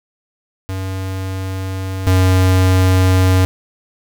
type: tone pair in turn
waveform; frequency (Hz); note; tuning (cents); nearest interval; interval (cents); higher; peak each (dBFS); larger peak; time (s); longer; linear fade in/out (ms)
square; 94.8 / 93.06; F#2 / F#2; +43 / +10; unison; 33; first; -21 / -10; second; 0.69-2.07 / 2.07-3.45; neither; 0
effects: none